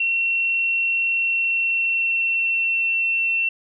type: tone with pitch glide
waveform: sine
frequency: 2721 to 2702 Hz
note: F7 to E7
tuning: -46 to +42 cents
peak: -18 dBFS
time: 0-3.49 s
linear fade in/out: 5 ms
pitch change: -12 cents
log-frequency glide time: 1.02-2.95 s
effects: none